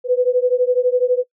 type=beating tone pair; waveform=sine; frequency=493.3 / 505.3 Hz; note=B4 / B4; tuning=-2 / +40 cents; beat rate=12 Hz; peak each=-16 / -17 dBFS; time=0.04-1.24 s; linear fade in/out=50 ms; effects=noise-tail reverb RT60 0.1 s tail -22 dB re dry